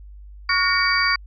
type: tone cluster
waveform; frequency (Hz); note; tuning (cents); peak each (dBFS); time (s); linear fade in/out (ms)
sine; 1117 / 1436 / 1846 / 2262 / 4659; C#6 / F6 / A#6 / C#7 / D8; +13 / +48 / -17 / +34 / -15; -23; 0.49-1.16; 5
effects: added 50 Hz sine -38 dBFS peak until 1.26 s